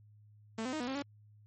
sawtooth tone with pitch steps, 223.1 / 256.1 / 310.9 / 244.4 / 266.5 / 283 Hz, A3 / C4 / D#4 / B3 / C4 / C#4, +24 / -37 / -1 / -18 / +32 / +36 cents, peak -31 dBFS, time 0.58-1.024 s, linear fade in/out 5 ms, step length 74 ms, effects added 105 Hz sine -57 dBFS peak until 1.46 s + MP3 32 kbps

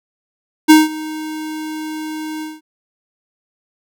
square tone with ADSR envelope, 311.1 Hz, D#4, in tune, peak -3 dBFS, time 0.68-2.61 s, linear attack 22 ms, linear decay 180 ms, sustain -21 dB, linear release 190 ms, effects none

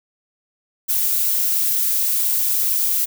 violet noise, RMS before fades -19 dBFS, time 0.88-3.06 s, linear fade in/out 20 ms, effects none

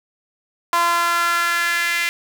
sawtooth tone with high-pass filter sweep, 342.5 Hz, F4, 34 cents flat, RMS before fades -19 dBFS, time 0.73-2.09 s, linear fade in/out 0 ms, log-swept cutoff 1000 to 2100 Hz, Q 3.5, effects none

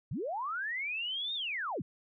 sine linear two-way sweep, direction up then down, 90.9 to 3729 to 90.9 Hz, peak -33 dBFS, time 0.11-1.82 s, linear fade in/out 5 ms, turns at 1.34 s, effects none

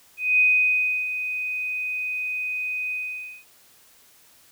sine tone with ADSR envelope, 2500 Hz, D#7, 8 cents sharp, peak -14 dBFS, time 0.17-3.45 s, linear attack 220 ms, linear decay 680 ms, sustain -11 dB, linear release 530 ms, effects white hiss -55 dBFS RMS until 4.51 s

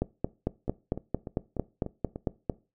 two click trains, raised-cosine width 2 ms, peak -22 / -13 dBFS, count 6 / 12, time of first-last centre 0.68-2.159 / 0.02-2.497 s, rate 3.38 / 4.44 Hz, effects noise-tail reverb RT60 0.3 s tail -20 dB re dry

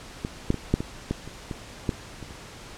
clicks, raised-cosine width 3 ms, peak -15 / -7 / -16 / -6 / -15 / -12 / -25 / -18 / -10 / -26 / -28 dBFS, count 11, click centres 0.249 / 0.504 / 0.543 / 0.74 / 0.805 / 1.11 / 1.276 / 1.512 / 1.892 / 2.227 / 2.308 s, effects pink hiss -43 dBFS RMS until 2.77 s + low-pass 8000 Hz 12 dB/octave

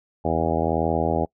harmonic tone, 81.4 Hz, E2, 21 cents flat, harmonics 1 / 2 / 3 / 4 / 5 / 6 / 7 / 8 / 9 / 10, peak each -29 / -29 / -29 / -29 / -29 / -29 / -29 / -29 / -29 / -29 dBFS, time 0.24-1.26 s, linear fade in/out 20 ms, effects noise-tail reverb RT60 0.1 s tail -26 dB re dry

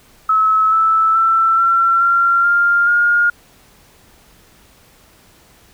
sine tone with pitch steps, 1294 / 1314.3 / 1335 / 1356 / 1377.3 / 1398.9 / 1420.9 Hz, E6 / E6 / E6 / E6 / F6 / F6 / F6, -32 / -6 / +22 / +49 / -24 / +2 / +29 cents, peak -10 dBFS, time 0.29-3.3 s, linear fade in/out 5 ms, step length 430 ms, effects pink hiss -49 dBFS RMS until 5.73 s

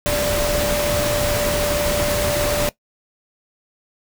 sine tone in noise, 587.3 Hz, D5, in tune, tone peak -20 dBFS, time 0.06-2.69 s, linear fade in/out 0 ms, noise pink, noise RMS -22 dBFS, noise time 0.06-2.69 s, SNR -1 dB, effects noise-tail reverb RT60 0.1 s tail -18 dB re dry

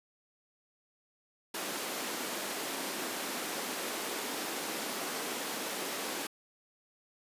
pink high-pass noise, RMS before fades -37 dBFS, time 1.54-6.27 s, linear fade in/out 5 ms, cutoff 240 Hz, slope 24 dB/octave, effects resampled to 32000 Hz

